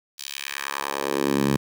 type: tone with high-pass filter sweep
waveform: 10% pulse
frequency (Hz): 69.8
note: C#2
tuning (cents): +13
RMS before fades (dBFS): -26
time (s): 0.18-1.57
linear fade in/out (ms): 10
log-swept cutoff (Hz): 4500 to 140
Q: 1.4
effects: none